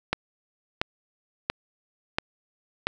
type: click train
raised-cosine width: 0.3 ms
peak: -7 dBFS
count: 5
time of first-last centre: 0.13-2.87 s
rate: 1.46 Hz
effects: none